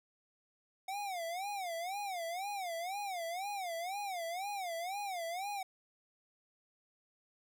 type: tone with vibrato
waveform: square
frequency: 738 Hz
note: F#5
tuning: 5 cents flat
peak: -38 dBFS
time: 0.88-5.63 s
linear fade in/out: 5 ms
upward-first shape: sine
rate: 2 Hz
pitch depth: 190 cents each way
effects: none